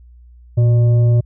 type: tone with frequency modulation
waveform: sine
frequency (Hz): 116.54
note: A#2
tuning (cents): 0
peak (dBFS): -9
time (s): 0.57-1.21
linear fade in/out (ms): 10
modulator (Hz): 484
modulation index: 0.24
effects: added 60 Hz sine -40 dBFS peak until 1.25 s